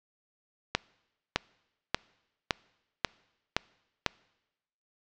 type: accelerating click train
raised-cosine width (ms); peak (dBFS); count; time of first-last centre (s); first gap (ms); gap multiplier
0.2; -6; 7; 0.75-4.063; 610; 0.96
effects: noise-tail reverb RT60 1.0 s tail -25 dB re dry + low-pass 5000 Hz 12 dB/octave